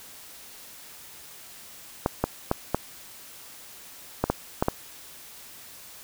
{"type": "clicks", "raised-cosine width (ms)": 1, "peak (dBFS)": -7, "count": 8, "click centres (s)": [2.061, 2.24, 2.514, 2.746, 4.24, 4.3, 4.625, 4.684], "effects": ["white hiss -46 dBFS RMS until 6.03 s"]}